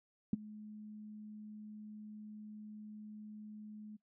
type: tone with ADSR envelope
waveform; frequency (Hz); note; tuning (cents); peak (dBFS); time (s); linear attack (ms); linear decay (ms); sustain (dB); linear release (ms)
sine; 212.4; G#3; +39; -25; 0.33-3.97; 3; 17; -22; 14
effects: noise-tail reverb RT60 0.1 s tail -20 dB re dry